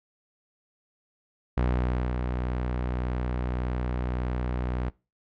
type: tone with ADSR envelope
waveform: sawtooth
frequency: 61.74 Hz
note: B1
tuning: in tune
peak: -18 dBFS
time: 1.57-4.9 s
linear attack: 7 ms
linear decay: 560 ms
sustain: -5 dB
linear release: 12 ms
effects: noise-tail reverb RT60 0.3 s tail -24 dB re dry + low-pass 2000 Hz 12 dB/octave